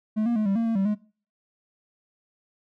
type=tone with pitch steps; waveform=triangle; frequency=215.6 / 236.7 / 214.2 / 196 / 229.4 / 227.1 / 193.8 / 210.2 Hz; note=A3 / A#3 / A3 / G3 / A#3 / A#3 / G3 / G#3; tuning=-35 / +27 / -46 / 0 / -28 / -45 / -20 / +21 cents; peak=-19 dBFS; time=0.16-0.952 s; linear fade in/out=20 ms; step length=99 ms; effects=noise-tail reverb RT60 0.4 s tail -21 dB re dry